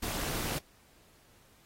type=noise with amplitude modulation; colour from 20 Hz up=pink; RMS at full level=-32 dBFS; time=0.02-0.59 s; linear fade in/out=10 ms; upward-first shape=sine; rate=270 Hz; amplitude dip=75%; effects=pink hiss -63 dBFS RMS until 1.65 s + AAC 48 kbps